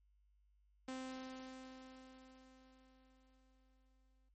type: tone with exponential decay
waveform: sawtooth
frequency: 260.1 Hz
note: C4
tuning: 10 cents flat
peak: -39 dBFS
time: 0.88-4.29 s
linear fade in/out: 5 ms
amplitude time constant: 740 ms
effects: added 50 Hz sine -70 dBFS peak until 4.34 s + MP3 32 kbps